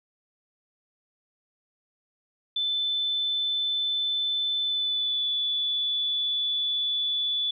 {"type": "tone with pitch glide", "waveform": "sine", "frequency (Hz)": [3520, 3458], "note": ["A7", "A7"], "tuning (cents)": [0, -31], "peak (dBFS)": -24, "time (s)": [2.56, 7.51], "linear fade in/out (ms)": 5, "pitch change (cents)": -31, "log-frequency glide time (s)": [4.62, 5.28], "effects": []}